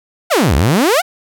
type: exponential two-way sweep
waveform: sawtooth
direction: down then up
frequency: 784 to 62.8 to 784 Hz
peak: -6 dBFS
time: 0.3-1.02 s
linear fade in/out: 20 ms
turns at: 0.55 s
effects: none